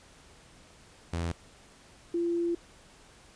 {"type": "tone pair in turn", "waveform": ["sawtooth", "sine"], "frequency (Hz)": [84.5, 342], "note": ["E2", "F4"], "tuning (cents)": [43, -36], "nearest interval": "2 octaves", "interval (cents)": 2421, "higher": "second", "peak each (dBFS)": -26, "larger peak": "neither", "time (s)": [[1.13, 1.32], [2.14, 2.55]], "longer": "second", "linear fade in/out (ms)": 5, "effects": ["pink hiss -56 dBFS RMS until 3.35 s", "resampled to 22050 Hz"]}